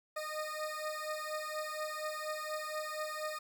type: beating tone pair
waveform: 20% pulse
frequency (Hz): 613 / 617.2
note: D#5 / D#5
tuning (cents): -26 / -14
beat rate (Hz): 4.2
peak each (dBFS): -35 / -36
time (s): 0.16-3.39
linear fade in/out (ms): 10
effects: 11-bit